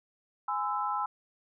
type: chord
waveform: sine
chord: Ab augmented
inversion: none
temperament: equal with one note detuned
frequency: 830.6 / 1020.8 / 1318.5 Hz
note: Ab5 / C6 / E6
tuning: 0 / -43 / 0 cents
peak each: -33 dBFS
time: 0.48-1.06 s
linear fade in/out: 5 ms
effects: none